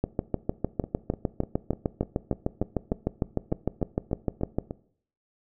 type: two click trains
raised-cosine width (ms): 2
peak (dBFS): -11 / -19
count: 31 / 14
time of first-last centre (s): 0.04-4.585 / 0.84-4.709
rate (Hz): 6.6 / 3.36
effects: noise-tail reverb RT60 0.6 s tail -19 dB re dry